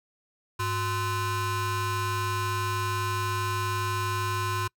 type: ring-modulated tone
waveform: 35% pulse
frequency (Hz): 466.2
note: A#4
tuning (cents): 0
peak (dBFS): -22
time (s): 0.59-4.68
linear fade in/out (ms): 10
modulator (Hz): 568
effects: noise-tail reverb RT60 0.1 s tail -26 dB re dry